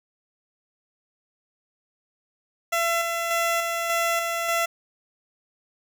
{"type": "tone with tremolo", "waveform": "15% pulse", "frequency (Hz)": 675, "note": "E5", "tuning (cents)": 41, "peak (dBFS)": -15, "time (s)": [2.72, 4.66], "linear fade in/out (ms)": 10, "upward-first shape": "square", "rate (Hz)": 1.7, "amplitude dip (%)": 35, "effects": []}